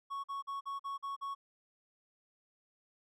triangle tone bursts, 1108.7 Hz, C#6, in tune, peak -35 dBFS, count 7, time 0.1-1.35 s, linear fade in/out 20 ms, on 140 ms, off 45 ms, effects none

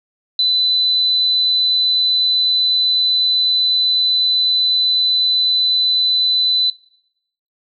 sine tone, 4006 Hz, B7, 24 cents sharp, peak -12 dBFS, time 0.39-6.7 s, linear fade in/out 2 ms, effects noise-tail reverb RT60 0.8 s tail -21 dB re dry

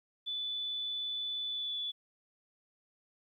sine tone with pitch glide, 3483 to 3447 Hz, A7 to A7, -18 to -36 cents, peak -34 dBFS, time 0.26-1.92 s, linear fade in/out 20 ms, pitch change -18 cents, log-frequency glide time 1.49-1.78 s, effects 12-bit

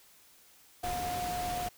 sine tone in noise, 716 Hz, F5, 43 cents sharp, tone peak -33 dBFS, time 0.83-1.69 s, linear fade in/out 10 ms, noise pink, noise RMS -39 dBFS, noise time 0.83-1.69 s, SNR +3 dB, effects white hiss -60 dBFS RMS until 1.77 s

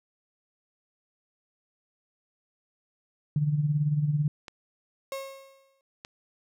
sine tone with tremolo, 148.4 Hz, D3, 18 cents sharp, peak -20 dBFS, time 3.36-4.28 s, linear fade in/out 2 ms, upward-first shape sine, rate 18 Hz, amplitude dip 60%
clicks, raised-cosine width 0.2 ms, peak -23 dBFS, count 2, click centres 4.482 / 6.049 s
35% pulse tone with exponential decay, 542 Hz, C#5, 39 cents flat, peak -29 dBFS, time 5.12-5.81 s, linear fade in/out 1 ms, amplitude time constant 150 ms
effects none

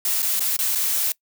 blue noise with dropouts, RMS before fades -22 dBFS, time 0.05-1.12 s, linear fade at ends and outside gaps 2 ms, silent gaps 0.222-0.227 / 0.396-0.405 / 0.566-0.589 / 0.751-0.755 s, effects noise-tail reverb RT60 0.1 s tail -23 dB re dry

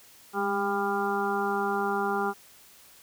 harmonic tone with a mistuned harmonic, 199.7 Hz, G3, 32 cents sharp, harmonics 1 / 2 / 4 / 5 / 6 / 7, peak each -34 / -30 / -30 / -36 / -34 / -33 dBFS, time 0.33-2.34 s, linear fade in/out 50 ms, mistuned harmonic 1, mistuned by +35 cents, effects white hiss -54 dBFS RMS until 3.02 s

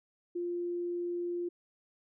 sine tone, 349.2 Hz, F4, in tune, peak -32 dBFS, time 0.35-1.49 s, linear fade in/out 10 ms, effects none

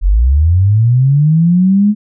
sine linear sweep, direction up, 41.2 to 213 Hz, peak -6 dBFS, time 0.01-1.95 s, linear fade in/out 50 ms, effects none

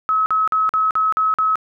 sine tone bursts, 1285 Hz, E6, 45 cents flat, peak -14 dBFS, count 7, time 0.09-1.556 s, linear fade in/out 0 ms, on 170 ms, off 46 ms, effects none

